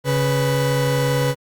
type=tone pair together; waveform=40% pulse; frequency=138.59 / 493.9 Hz; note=C#3 / B4; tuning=0 / 0 cents; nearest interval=octave + minor seventh; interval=2200 cents; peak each=-18 / -20 dBFS; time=0.04-1.35 s; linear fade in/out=50 ms; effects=Opus 48 kbps